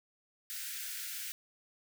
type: high-pass noise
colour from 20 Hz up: white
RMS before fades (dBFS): -41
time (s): 0.5-1.32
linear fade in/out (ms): 0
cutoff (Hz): 1400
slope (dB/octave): 96
effects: none